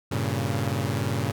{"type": "chord", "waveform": "sawtooth", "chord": "G diminished", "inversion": "none", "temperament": "equal with one note detuned", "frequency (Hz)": [98, 115.67, 138.59], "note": ["G2", "Bb2", "Db3"], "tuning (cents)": [0, -13, 0], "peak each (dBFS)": -25, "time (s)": [0.11, 1.32], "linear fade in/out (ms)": 10, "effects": []}